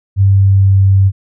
sine tone with pitch glide, 98 to 96.99 Hz, G2 to G2, 0 to -18 cents, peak -5 dBFS, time 0.16-1.12 s, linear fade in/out 50 ms, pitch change -18 cents, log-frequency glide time 0.28-0.81 s, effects none

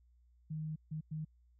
sine tone bursts at uneven times, 155.56 Hz, D#3, in tune, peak -37 dBFS, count 3, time 0.5-0.76 / 0.91-1.01 / 1.11-1.25 s, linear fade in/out 10 ms, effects added 60 Hz sine -64 dBFS peak until 1.59 s

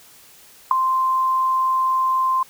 sine tone with ADSR envelope, 1044 Hz, C6, 4 cents flat, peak -6 dBFS, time 0.71-2.43 s, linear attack 3 ms, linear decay 4 ms, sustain -10 dB, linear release 4 ms, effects white hiss -48 dBFS RMS until 2.49 s

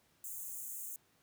white high-pass noise, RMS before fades -44 dBFS, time 0.24-0.96 s, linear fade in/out 2 ms, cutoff 6400 Hz, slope 96 dB/octave, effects pink hiss -71 dBFS RMS until 1.22 s + high-pass 80 Hz 12 dB/octave

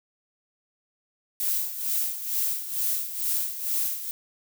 violet noise with tremolo, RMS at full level -25 dBFS, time 1.4-4.11 s, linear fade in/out 0 ms, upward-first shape sine, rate 2.2 Hz, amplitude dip 70%, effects none

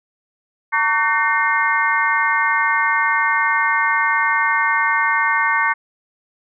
harmonic tone with a mistuned harmonic, 303.5 Hz, D#4, 43 cents flat, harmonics 3 / 4 / 5 / 6 / 7, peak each -21 / -21 / -21 / -21 / -21 dBFS, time 0.72-5.74 s, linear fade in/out 20 ms, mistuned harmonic 4, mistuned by -120 cents, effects none

